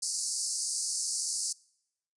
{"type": "band-pass noise", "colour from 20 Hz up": "white", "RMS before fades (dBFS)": -33, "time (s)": [0.02, 1.53], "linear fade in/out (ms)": 10, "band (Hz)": [4500, 10000], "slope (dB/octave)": 96, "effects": ["noise-tail reverb RT60 0.8 s tail -25 dB re dry", "resampled to 24000 Hz"]}